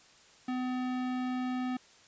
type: tone with hard clipping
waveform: sine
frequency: 253 Hz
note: B3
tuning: 42 cents sharp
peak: -33 dBFS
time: 0.48-1.77 s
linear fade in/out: 5 ms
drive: 18 dB
effects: white hiss -59 dBFS RMS until 2.07 s + resampled to 16000 Hz